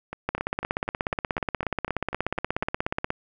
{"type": "two click trains", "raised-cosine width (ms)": 0.5, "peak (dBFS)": [-18, -10], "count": [11, 48], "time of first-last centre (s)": [[0.13, 2.63], [0.29, 3.104]], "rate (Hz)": [4, 16.7], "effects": []}